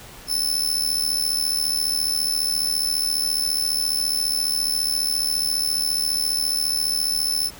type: tone with amplitude modulation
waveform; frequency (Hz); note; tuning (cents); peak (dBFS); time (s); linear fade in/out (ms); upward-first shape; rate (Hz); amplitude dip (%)
sawtooth; 5274; E8; 0; -14; 0.27-7.51; 50; sine; 74.6; 80
effects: pink hiss -42 dBFS RMS until 7.59 s